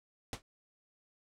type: noise with exponential decay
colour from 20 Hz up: pink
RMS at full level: -34 dBFS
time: 0.33-0.42 s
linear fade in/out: 1 ms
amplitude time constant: 19 ms
effects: low-pass 8000 Hz 12 dB/octave